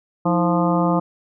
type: harmonic tone with a mistuned harmonic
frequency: 174.61 Hz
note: F3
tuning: in tune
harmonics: 1 / 2 / 3 / 4 / 5 / 6 / 7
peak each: -19 / -22 / -24 / -25 / -26 / -27 / -27 dBFS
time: 0.25-1 s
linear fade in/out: 10 ms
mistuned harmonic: 2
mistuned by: -130 cents
effects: none